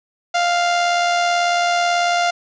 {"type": "tone with amplitude modulation", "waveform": "sawtooth", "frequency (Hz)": 698.5, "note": "F5", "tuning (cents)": 0, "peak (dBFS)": -10, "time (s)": [0.34, 2.31], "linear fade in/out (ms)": 10, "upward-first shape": "sine", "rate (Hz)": 78.2, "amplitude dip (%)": 30, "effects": ["resampled to 16000 Hz", "8-bit"]}